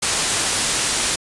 white low-pass noise, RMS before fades -21 dBFS, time 0.02-1.16 s, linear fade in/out 10 ms, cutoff 10000 Hz, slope 48 dB/octave, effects resampled to 24000 Hz

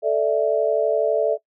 sine chord, A suspended fourth, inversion none, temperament equal, 440 / 587.3 / 659.3 Hz, A4 / D5 / E5, 0 / 0 / 0 cents, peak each -21 dBFS, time 0.02-1.38 s, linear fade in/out 50 ms, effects noise-tail reverb RT60 0.1 s tail -22 dB re dry

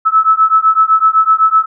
sine beating tone pair, 1300 / 1307.9 Hz, E6 / E6, -24 / -14 cents, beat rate 7.9 Hz, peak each -10 dBFS, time 0.05-1.66 s, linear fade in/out 20 ms, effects none

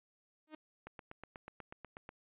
sawtooth tone with exponential growth, 309.3 Hz, D#4, 10 cents flat, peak -40 dBFS, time 0.47-0.55 s, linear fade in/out 5 ms, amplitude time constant 17 ms
click train, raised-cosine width 0.5 ms, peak -32 dBFS, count 11, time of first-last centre 0.87-2.091 s, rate 8.19 Hz
effects resampled to 8000 Hz

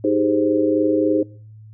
sine chord, Ab major seventh, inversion second, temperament equal, 311.1 / 392 / 415.3 / 523.3 Hz, Eb4 / G4 / Ab4 / C5, 0 / 0 / 0 / 0 cents, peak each -18 / -24 / -22 / -21 dBFS, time 0.04-1.23 s, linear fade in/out 5 ms, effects noise-tail reverb RT60 0.5 s tail -23 dB re dry + added 108 Hz sine -39 dBFS peak until 1.73 s

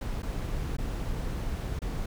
brown noise with dropouts, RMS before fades -32 dBFS, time 0.01-2.06 s, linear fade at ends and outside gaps 5 ms, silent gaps 0.222-0.23 / 0.768-0.783 / 1.791-1.818 s, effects none

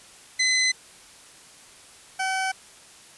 20% pulse tone pair in turn, 2031 / 760.8 Hz, B6 / F#5, +48 / +48 cents, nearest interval octave + perfect fourth, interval 1700 cents, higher first, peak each -14 / -19 dBFS, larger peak first, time 0.39-0.72 / 2.19-2.52 s, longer neither, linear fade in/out 10 ms, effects white hiss -49 dBFS RMS until 3.17 s + resampled to 24000 Hz

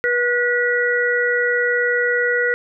harmonic tone, 485.2 Hz, B4, 31 cents flat, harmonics 1 / 3 / 4, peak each -20 / -20 / -20 dBFS, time 0.04-2.54 s, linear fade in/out 0 ms, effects none

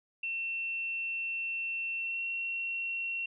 sine tone with pitch glide, 2700 to 2727 Hz, E7 to F7, +41 to -42 cents, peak -32 dBFS, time 0.23-3.26 s, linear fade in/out 5 ms, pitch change +17 cents, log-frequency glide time 1.98-2.22 s, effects none

